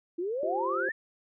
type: exponential sweep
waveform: sine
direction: up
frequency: 329.6 to 1851 Hz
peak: -29 dBFS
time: 0.18-0.92 s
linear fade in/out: 10 ms
type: chord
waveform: sine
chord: F suspended second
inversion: none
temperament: equal with one note detuned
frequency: 349.2 / 387.7 / 523.3 Hz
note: F4 / G4 / C5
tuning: 0 / -19 / 0 cents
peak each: -36 / -34 / -33 dBFS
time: 0.43-0.89 s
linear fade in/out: 2 ms
effects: none